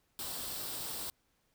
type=noise with comb filter; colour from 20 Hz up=white; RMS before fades=-40 dBFS; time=0.19-1.1 s; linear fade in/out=0 ms; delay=0.23 ms; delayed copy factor=+0.5; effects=pink hiss -75 dBFS RMS until 1.54 s